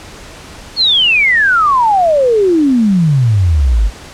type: exponential sweep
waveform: sine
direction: down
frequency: 4435 to 46.38 Hz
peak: -7 dBFS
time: 0.76-3.91 s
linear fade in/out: 50 ms
effects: pink hiss -33 dBFS RMS until 4.13 s + low-pass 8000 Hz 12 dB/octave